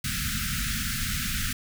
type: band-stop noise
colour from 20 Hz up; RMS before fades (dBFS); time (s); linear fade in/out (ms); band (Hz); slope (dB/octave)
pink; -29; 0.04-1.53; 5; 250 to 1300; 96
effects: none